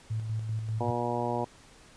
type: tone with tremolo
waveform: sine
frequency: 109.9 Hz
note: A2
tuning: 2 cents flat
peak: -28 dBFS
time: 0.1-0.91 s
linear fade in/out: 10 ms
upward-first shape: square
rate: 5.1 Hz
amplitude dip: 40%
type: harmonic tone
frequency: 120 Hz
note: B2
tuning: 49 cents flat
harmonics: 1 / 2 / 3 / 4 / 5 / 6 / 7 / 8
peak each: -36 / -36 / -36 / -36 / -36 / -36 / -36 / -36 dBFS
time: 0.8-1.45 s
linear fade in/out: 10 ms
effects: pink hiss -55 dBFS RMS until 1.96 s + resampled to 22050 Hz